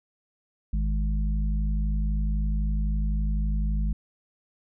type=harmonic tone; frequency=51.91 Hz; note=G#1; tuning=in tune; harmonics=1 / 3 / 4; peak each=-23 / -33 / -35 dBFS; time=0.73-3.93 s; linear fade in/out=5 ms; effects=none